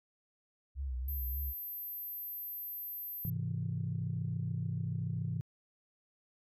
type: tone with vibrato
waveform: sine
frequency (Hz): 65.41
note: C2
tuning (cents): 0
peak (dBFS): -34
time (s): 0.75-1.54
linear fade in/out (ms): 50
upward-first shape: sine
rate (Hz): 3.4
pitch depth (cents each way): 99
type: tone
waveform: sine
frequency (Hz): 12320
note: G9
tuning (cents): -31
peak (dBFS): -39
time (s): 1.08-3.3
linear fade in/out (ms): 5
type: chord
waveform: sine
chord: Ab augmented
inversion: none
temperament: equal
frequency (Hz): 103.83 / 130.81 / 164.81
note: Ab2 / C3 / E3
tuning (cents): 0 / 0 / 0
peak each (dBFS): -37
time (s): 3.25-5.41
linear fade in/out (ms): 0
effects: tanh soft clip ceiling -25 dBFS